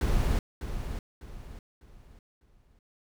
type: noise with echo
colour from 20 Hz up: brown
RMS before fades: -25 dBFS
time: 0.01-0.39 s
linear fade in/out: 2 ms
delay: 600 ms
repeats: 4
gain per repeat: -9 dB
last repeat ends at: 2.79 s
effects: none